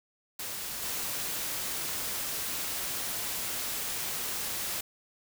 white noise with level steps, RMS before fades -37 / -34 dBFS, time 0.39-4.81 s, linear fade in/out 5 ms, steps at 0.82 s, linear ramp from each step 10 ms, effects none

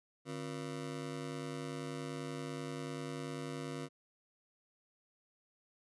25% pulse ring-modulated tone, 207.7 Hz, G#3, in tune, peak -33 dBFS, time 0.25-3.89 s, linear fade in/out 50 ms, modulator 58.7 Hz, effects resampled to 24000 Hz

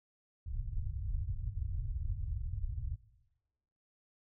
pink low-pass noise, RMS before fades -37 dBFS, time 0.46-2.96 s, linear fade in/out 10 ms, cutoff 120 Hz, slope 48 dB/octave, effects noise-tail reverb RT60 1.0 s tail -18 dB re dry

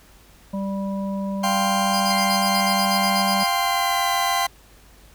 harmonic tone, 196 Hz, G3, in tune, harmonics 1 / 3 / 5, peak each -24 / -32 / -36 dBFS, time 0.53-3.44 s, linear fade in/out 10 ms
40% pulse chord, F suspended second, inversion none, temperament just, 698.5 / 785.8 / 1047.7 Hz, F5 / G5 / C6, 0 / +4 / +2 cents, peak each -25 / -23 / -23 dBFS, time 1.43-4.47 s, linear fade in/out 10 ms
40% pulse tone bursts, 4888 Hz, D#8, 32 cents flat, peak -24 dBFS, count 13, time 1.93-3.468 s, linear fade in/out 10 ms, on 74 ms, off 48 ms
25% pulse tone with pitch glide, 2093 to 2014 Hz, C7 to B6, 0 to +33 cents, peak -23 dBFS, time 2.1-4.47 s, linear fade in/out 5 ms, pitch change -67 cents, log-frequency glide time 3.43-4.08 s
effects added 50 Hz sine -51 dBFS peak until 5.14 s + pink hiss -52 dBFS RMS until 5.14 s

